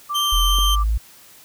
sine tone, 1174.7 Hz, D6, in tune, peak -22 dBFS, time 0.09-0.84 s, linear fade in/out 20 ms
40% pulse tone with vibrato, 3128 Hz, G7, 4 cents flat, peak -18 dBFS, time 0.14-0.76 s, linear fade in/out 20 ms, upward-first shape triangle, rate 2.6 Hz, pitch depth 10 cents each way
sine exponential sweep, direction up, 40.43 to 56.9 Hz, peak -16 dBFS, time 0.32-0.98 s, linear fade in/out 10 ms
click, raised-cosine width 2 ms, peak -22 dBFS, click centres 0.586 s
effects white hiss -47 dBFS RMS until 1.44 s

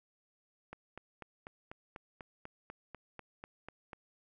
click train, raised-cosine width 0.5 ms, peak -30 dBFS, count 14, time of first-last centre 0.73-3.932 s, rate 4.06 Hz, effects none

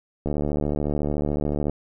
click train, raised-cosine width 2 ms, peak -12 dBFS, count 107, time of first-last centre 0.26-1.696 s, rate 73.8 Hz, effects none

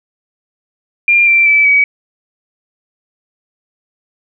sine tone with pitch steps, 2395 / 2352 / 2311 / 2270 Hz, D7 / D7 / D7 / C#7, +33 / +2 / -28 / +41 cents, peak -6 dBFS, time 1.08-1.84 s, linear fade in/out 2 ms, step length 190 ms, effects none

